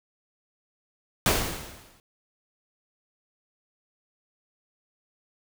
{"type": "noise with exponential decay", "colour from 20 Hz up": "pink", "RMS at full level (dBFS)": -20, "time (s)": [1.26, 2], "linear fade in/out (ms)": 1, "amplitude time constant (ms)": 160, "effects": []}